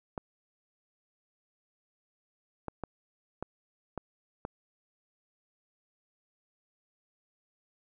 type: clicks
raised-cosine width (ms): 1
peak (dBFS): -21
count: 6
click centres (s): 0.178 / 2.683 / 2.837 / 3.426 / 3.977 / 4.451
effects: none